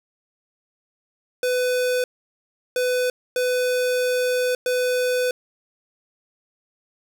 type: tone bursts at uneven times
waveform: square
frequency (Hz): 500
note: B4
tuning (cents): +21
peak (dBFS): -20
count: 4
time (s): 1.43-2.04 / 2.76-3.1 / 3.36-4.55 / 4.66-5.31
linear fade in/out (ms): 2
effects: 8-bit

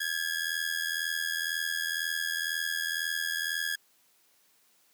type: ring-modulated tone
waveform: sawtooth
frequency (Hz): 1661.2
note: G#6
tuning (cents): 0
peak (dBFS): -23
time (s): 0-3.76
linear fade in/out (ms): 10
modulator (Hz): 41
effects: white hiss -66 dBFS RMS until 4.93 s + high-pass 150 Hz 12 dB/octave

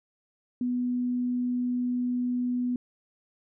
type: tone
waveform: sine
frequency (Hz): 246.9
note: B3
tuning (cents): 0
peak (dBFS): -25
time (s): 0.61-2.76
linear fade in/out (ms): 2
effects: none

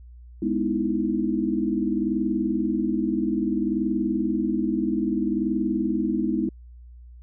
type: chord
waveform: sine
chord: E major seventh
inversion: first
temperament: just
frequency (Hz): 206 / 247.2 / 309 / 329.6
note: G#3 / B3 / D#4 / E4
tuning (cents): -14 / +2 / -12 / 0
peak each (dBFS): -27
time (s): 0.42-6.49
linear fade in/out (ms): 5
effects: added 60 Hz sine -42 dBFS peak until 7.22 s

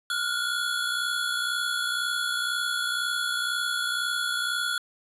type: tone cluster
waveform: square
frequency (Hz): 1397 / 1459 / 3382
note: F6 / F#6 / G#7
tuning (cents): 0 / -25 / +31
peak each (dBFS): -31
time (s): 0.1-4.78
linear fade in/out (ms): 2
effects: resampled to 32000 Hz

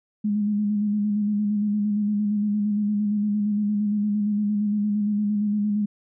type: tone with vibrato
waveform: sine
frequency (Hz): 207.7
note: G#3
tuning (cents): 0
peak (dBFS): -20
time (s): 0.24-5.86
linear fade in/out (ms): 10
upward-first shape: square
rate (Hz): 8.7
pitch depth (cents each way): 27
effects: none

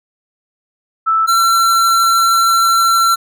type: tone pair in turn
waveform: sine / square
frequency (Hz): 1318.5 / 1353.2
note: E6 / E6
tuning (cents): 0 / +45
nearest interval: unison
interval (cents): 45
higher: second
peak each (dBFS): -10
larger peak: neither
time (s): 1.06-1.27 / 1.27-3.16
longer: second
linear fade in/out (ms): 20
effects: none

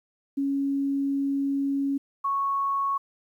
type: tone pair in turn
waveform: sine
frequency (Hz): 277.2 / 1105.9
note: C#4 / C#6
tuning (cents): 0 / -4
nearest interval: 2 octaves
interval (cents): 2396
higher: second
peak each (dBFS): -23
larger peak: neither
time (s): 0.37-1.98 / 2.24-2.98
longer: first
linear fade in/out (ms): 10
effects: 10-bit

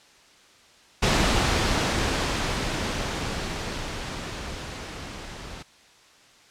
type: noise with level ramp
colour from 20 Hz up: pink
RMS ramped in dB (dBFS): -20 to -39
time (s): 1.02-5.63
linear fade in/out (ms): 10
effects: white hiss -54 dBFS RMS until 6.5 s + low-pass 6000 Hz 12 dB/octave

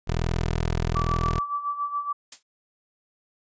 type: tone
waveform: 15% pulse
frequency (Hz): 41.2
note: E1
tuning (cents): 0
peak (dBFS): -17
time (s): 0.07-1.4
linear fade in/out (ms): 20
type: tone with tremolo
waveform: sine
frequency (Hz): 1158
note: D6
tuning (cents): -25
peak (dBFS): -23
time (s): 0.95-2.13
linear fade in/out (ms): 10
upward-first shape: sine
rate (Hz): 7.1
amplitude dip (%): 70
type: noise with exponential decay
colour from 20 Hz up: blue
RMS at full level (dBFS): -30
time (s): 2.32-2.43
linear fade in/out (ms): 5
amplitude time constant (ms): 23
effects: resampled to 16000 Hz

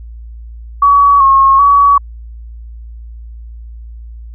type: tone with vibrato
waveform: sine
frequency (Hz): 1108.7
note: C#6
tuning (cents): 0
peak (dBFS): -4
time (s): 0.82-1.98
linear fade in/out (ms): 5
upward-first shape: square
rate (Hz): 1.3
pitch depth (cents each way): 36
effects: added 57 Hz sine -27 dBFS peak until 4.34 s

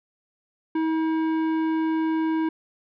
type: tone with tanh clipping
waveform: sine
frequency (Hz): 320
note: D#4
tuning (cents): +49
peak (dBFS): -23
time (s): 0.75-2.49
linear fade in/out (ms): 5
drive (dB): 13
effects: none

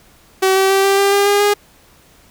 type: tone with pitch steps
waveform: sawtooth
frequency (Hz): 380.5 / 384.7 / 388.9 / 393.2 / 397.6 / 402 / 406.4 / 410.9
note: F#4 / G4 / G4 / G4 / G4 / G4 / G#4 / G#4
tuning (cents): +48 / -33 / -14 / +5 / +25 / +44 / -38 / -18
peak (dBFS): -7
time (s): 0.42-1.54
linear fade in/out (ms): 10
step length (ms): 140
effects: pink hiss -49 dBFS RMS until 2.3 s

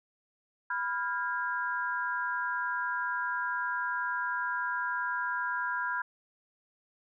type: chord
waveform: sine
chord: F diminished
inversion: second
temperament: equal with one note detuned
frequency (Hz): 987.8 / 1396.9 / 1627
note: Cb6 / F6 / Ab6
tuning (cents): 0 / 0 / -36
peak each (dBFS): -34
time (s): 0.7-6.02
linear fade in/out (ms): 5
effects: none

